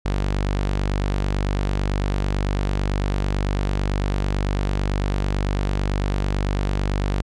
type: tone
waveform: sawtooth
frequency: 49 Hz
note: G1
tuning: in tune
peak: -16 dBFS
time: 0.05-7.22 s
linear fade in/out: 10 ms
effects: low-pass 6000 Hz 12 dB/octave